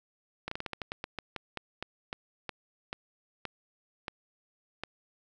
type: slowing click train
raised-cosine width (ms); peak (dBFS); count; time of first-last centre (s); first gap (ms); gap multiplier
0.3; -19; 19; 0.48-4.836; 34; 1.2
effects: none